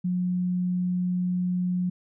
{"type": "tone", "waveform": "sine", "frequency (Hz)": 180.2, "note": "F#3", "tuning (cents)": -45, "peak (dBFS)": -23, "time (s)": [0.04, 1.9], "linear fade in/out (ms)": 10, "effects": []}